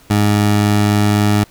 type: tone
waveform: 20% pulse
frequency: 103.83 Hz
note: G#2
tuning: in tune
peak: -6 dBFS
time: 0.1-1.44 s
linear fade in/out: 5 ms
effects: pink hiss -47 dBFS RMS until 1.5 s